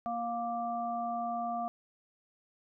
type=harmonic tone; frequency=234.8 Hz; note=A#3; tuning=13 cents sharp; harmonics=1 / 3 / 5; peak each=-40 / -33 / -40 dBFS; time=0.06-1.68 s; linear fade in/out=0 ms; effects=none